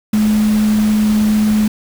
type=tone in noise; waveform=sine; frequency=213.3 Hz; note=G#3; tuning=46 cents sharp; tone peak=-10 dBFS; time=0.13-1.68 s; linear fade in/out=5 ms; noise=pink; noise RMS=-27 dBFS; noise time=0.13-1.68 s; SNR=+14 dB; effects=none